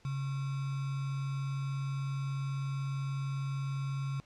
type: tone with sample-and-hold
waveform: sine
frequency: 136.8 Hz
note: C#3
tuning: 23 cents flat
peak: -32 dBFS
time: 0.05-4.2 s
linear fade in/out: 0 ms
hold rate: 1225 Hz
effects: pink hiss -64 dBFS RMS until 4.25 s + low-pass 6000 Hz 12 dB/octave

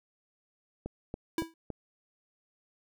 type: click train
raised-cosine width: 2 ms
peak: -23 dBFS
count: 4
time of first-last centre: 0.86-1.703 s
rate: 3.56 Hz
type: tone with exponential decay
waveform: square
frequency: 327.7 Hz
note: E4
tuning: 10 cents flat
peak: -26 dBFS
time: 1.38-1.54 s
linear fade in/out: 2 ms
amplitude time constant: 33 ms
effects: none

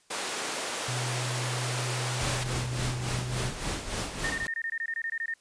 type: high-pass noise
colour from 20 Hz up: pink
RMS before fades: -33 dBFS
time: 0.1-2.44 s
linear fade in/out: 10 ms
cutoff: 420 Hz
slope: 12 dB/octave
type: tone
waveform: triangle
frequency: 124 Hz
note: B2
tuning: 7 cents sharp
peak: -29 dBFS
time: 0.88-3.5 s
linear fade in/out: 5 ms
type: noise with tremolo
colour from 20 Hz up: pink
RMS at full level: -31 dBFS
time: 2.2-4.47 s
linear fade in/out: 0 ms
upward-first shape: sine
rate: 3.5 Hz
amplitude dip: 60%
type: tone bursts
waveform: sine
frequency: 1826 Hz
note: A#6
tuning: 36 cents flat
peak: -29 dBFS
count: 14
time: 4.24-5.339 s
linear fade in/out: 2 ms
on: 59 ms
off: 21 ms
effects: white hiss -64 dBFS RMS until 5.4 s + resampled to 22050 Hz

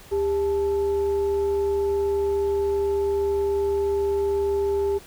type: tone with frequency modulation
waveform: sine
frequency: 399.2 Hz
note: G4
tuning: 32 cents sharp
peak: -20 dBFS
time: 0.11-4.99 s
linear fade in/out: 20 ms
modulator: 471 Hz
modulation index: 0.36
effects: pink hiss -47 dBFS RMS until 5.06 s

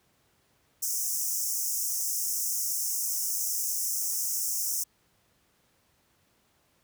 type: high-pass noise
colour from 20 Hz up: pink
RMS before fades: -30 dBFS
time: 0.82-4.84 s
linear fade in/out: 10 ms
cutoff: 5400 Hz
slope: 96 dB/octave
effects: pink hiss -68 dBFS RMS until 6.83 s + high-pass 60 Hz 12 dB/octave

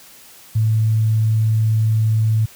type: tone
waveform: sine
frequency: 110 Hz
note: A2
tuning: in tune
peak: -13 dBFS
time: 0.55-2.46 s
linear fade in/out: 10 ms
effects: white hiss -44 dBFS RMS until 2.55 s

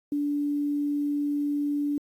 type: tone with quantisation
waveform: sine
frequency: 290 Hz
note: D4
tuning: 22 cents flat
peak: -24 dBFS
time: 0.12-1.98 s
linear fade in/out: 2 ms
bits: 9
effects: AAC 48 kbps

